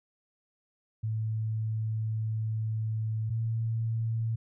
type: tone pair in turn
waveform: sine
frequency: 110 / 113.16 Hz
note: A2 / A2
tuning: 0 / +49 cents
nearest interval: unison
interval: 49 cents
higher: second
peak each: -28 / -27 dBFS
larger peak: second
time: 1.03-3.3 / 3.3-4.36 s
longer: first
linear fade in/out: 10 ms
effects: none